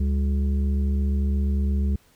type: harmonic tone with a mistuned harmonic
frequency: 71.4 Hz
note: D2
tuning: 48 cents flat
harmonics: 1 / 3 / 5 / 6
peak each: -20 / -28 / -42 / -44 dBFS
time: 0-1.96 s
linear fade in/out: 5 ms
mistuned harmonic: 3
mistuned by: -120 cents
effects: pink hiss -59 dBFS RMS until 2.15 s